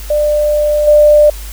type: tone with level steps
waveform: sine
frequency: 596 Hz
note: D5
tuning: 25 cents sharp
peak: -9 / -3 dBFS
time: 0.1-1.3 s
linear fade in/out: 5 ms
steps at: 0.87 s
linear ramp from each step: 10 ms
effects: added 50 Hz sine -24 dBFS peak until 1.52 s + white hiss -33 dBFS RMS until 1.52 s